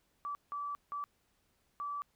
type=tone bursts at uneven times; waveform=sine; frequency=1156 Hz; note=D6; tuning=28 cents flat; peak=-36 dBFS; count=4; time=0.25-0.35 / 0.52-0.75 / 0.92-1.04 / 1.8-2.02 s; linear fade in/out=0 ms; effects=pink hiss -75 dBFS RMS until 2.15 s